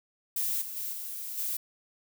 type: noise with level steps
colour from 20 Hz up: violet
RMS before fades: -30 / -39 / -35 / -38 / -32 dBFS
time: 0.36-1.57 s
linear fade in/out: 5 ms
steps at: 0.61 / 0.76 / 0.92 / 1.37 s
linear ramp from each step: 10 ms
effects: none